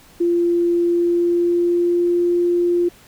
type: tone with pitch glide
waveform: sine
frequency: 345 to 349.2 Hz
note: F4 to F4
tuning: -21 to 0 cents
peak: -14 dBFS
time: 0.2-2.89 s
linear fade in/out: 10 ms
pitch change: +21 cents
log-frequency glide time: 0.86-2.21 s
effects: pink hiss -48 dBFS RMS until 3.07 s

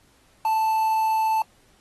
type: tone with quantisation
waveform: triangle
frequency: 880 Hz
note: A5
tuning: in tune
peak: -17 dBFS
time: 0.45-1.42 s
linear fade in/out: 2 ms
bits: 7
effects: pink hiss -60 dBFS RMS until 1.8 s + AAC 32 kbps

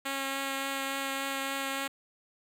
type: tone with vibrato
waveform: 5% pulse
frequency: 272.6 Hz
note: C#4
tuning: 29 cents flat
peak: -20 dBFS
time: 0.05-1.88 s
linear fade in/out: 10 ms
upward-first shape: triangle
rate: 3.5 Hz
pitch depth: 11 cents each way
effects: none

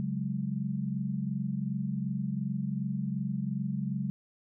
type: chord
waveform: sine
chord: C# suspended fourth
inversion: none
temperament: equal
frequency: 138.59 / 185 / 207.7 Hz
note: C#3 / F#3 / G#3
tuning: 0 / 0 / 0 cents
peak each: -34 dBFS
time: 0-4.1 s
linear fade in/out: 0 ms
effects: none

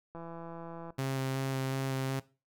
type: click train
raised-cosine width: 1 ms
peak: -31 dBFS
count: 127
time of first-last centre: 0.15-0.904 s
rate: 167 Hz
type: tone with vibrato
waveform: sawtooth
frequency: 133.6 Hz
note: C3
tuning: 36 cents sharp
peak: -27 dBFS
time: 0.98-2.2 s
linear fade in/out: 10 ms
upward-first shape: square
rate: 2.7 Hz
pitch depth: 9 cents each way
effects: noise-tail reverb RT60 0.3 s tail -18 dB re dry

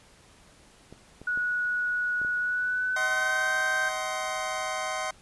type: clicks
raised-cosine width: 2 ms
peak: -31 dBFS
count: 5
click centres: 0.926 / 1.216 / 1.375 / 2.216 / 2.248 s
type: tone with pitch glide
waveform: sine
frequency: 1463 to 1559 Hz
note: F#6 to G6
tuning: -20 to -10 cents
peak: -25 dBFS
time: 1.27-3.89 s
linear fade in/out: 5 ms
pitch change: +110 cents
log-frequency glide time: 2.39-3.56 s
type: chord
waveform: 25% pulse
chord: C diminished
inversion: first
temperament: just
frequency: 627.9 / 753.5 / 1046.5 Hz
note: Eb5 / Gb5 / C6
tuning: +16 / +31 / 0 cents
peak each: -30 dBFS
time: 2.96-5.11 s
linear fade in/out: 5 ms
effects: pink hiss -56 dBFS RMS until 5.21 s + resampled to 24000 Hz

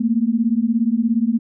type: beating tone pair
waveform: sine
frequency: 221.2 / 238.2 Hz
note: A3 / A#3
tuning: +9 / +38 cents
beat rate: 17 Hz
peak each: -18 dBFS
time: 0-1.39 s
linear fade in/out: 10 ms
effects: none

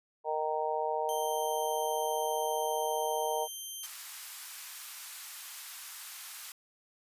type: harmonic tone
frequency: 155 Hz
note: D#3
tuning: 6 cents flat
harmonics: 3 / 4 / 5 / 6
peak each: -35 / -35 / -35 / -35 dBFS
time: 0.24-3.48 s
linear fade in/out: 50 ms
type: tone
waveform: 5% pulse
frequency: 3140 Hz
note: G7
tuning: 2 cents sharp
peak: -30 dBFS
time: 1.09-3.86 s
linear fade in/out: 0 ms
type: high-pass noise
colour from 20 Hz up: white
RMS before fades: -44 dBFS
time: 3.83-6.52 s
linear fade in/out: 2 ms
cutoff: 920 Hz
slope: 24 dB/octave
effects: resampled to 32000 Hz

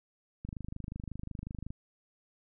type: click train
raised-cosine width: 5 ms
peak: -27 dBFS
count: 33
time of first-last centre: 0.45-1.705 s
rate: 25.5 Hz
effects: none

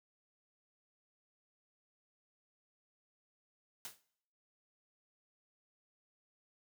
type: noise with exponential decay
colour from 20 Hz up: white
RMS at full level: -42 dBFS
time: 3.85-4.02 s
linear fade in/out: 1 ms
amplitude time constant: 35 ms
effects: noise-tail reverb RT60 0.7 s tail -21 dB re dry + high-pass 100 Hz 12 dB/octave

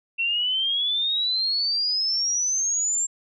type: exponential sweep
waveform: sine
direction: up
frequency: 2694 to 7459 Hz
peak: -21 dBFS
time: 0.18-3.07 s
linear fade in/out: 20 ms
effects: none

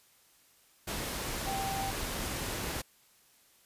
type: tone in noise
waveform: sine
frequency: 781 Hz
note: G5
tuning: 7 cents flat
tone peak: -34 dBFS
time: 1.46-1.91 s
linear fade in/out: 10 ms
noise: pink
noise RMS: -36 dBFS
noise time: 0.87-2.82 s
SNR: -1 dB
effects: white hiss -64 dBFS RMS until 3.65 s + resampled to 32000 Hz

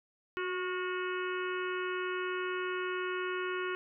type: harmonic tone with a mistuned harmonic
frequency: 367.4 Hz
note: F#4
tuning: 12 cents flat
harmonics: 1 / 3 / 4 / 5 / 6 / 7 / 8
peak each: -35 / -40 / -39 / -44 / -48 / -45 / -48 dBFS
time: 0.37-3.75 s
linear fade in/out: 0 ms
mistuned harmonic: 4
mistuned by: -43 cents
effects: none

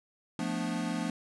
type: chord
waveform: square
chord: B half-diminished seventh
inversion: second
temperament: equal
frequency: 174.61 / 220 / 246.9 / 293.7 Hz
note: F3 / A3 / B3 / D4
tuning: 0 / 0 / 0 / 0 cents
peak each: -37 / -37 / -37 / -38 dBFS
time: 0.39-1.1 s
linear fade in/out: 2 ms
effects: resampled to 24000 Hz

